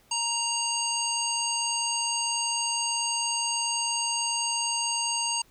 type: harmonic tone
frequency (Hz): 932.3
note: A#5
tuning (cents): 0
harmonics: 1 / 3 / 5 / 7 / 9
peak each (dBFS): -32 / -32 / -32 / -32 / -32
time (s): 0.11-5.42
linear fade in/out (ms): 5
effects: pink hiss -61 dBFS RMS until 5.5 s